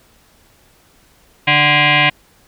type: tone with frequency modulation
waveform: sine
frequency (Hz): 146.83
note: D3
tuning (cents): 0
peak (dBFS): -9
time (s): 1.47-2.1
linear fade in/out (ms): 10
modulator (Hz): 445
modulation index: 6.5
effects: pink hiss -52 dBFS RMS until 2.47 s